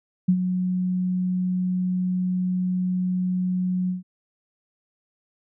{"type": "tone with ADSR envelope", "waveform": "sine", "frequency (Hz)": 182.7, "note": "F#3", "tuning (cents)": -22, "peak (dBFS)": -13, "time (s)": [0.28, 4.03], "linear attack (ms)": 10, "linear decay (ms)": 70, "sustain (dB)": -8, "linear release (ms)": 140, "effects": []}